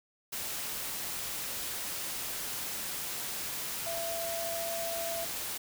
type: tone in noise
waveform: sine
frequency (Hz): 671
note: E5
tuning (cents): +31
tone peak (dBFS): -35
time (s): 3.86-5.25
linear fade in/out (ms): 10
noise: white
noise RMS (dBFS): -37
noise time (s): 0.32-5.58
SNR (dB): -1
effects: none